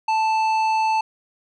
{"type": "tone with tanh clipping", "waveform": "sine", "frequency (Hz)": 880, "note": "A5", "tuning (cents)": 0, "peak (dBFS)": -19, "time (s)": [0.08, 1.01], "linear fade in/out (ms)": 5, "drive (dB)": 11, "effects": []}